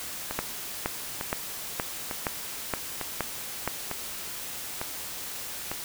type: two click trains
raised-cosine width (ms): 0.5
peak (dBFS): -16 / -11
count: 7 / 8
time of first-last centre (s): 0.31-5.715 / 0.39-3.676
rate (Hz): 1.11 / 2.13
effects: white hiss -37 dBFS RMS until 5.84 s